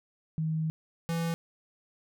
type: tone pair in turn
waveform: sine / square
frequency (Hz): 158.5 / 166.72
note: D#3 / E3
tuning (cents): +32 / +20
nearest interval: minor second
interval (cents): 88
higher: second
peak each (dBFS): -27 / -29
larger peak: first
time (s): 0.38-0.7 / 1.09-1.34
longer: first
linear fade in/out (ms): 0
effects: none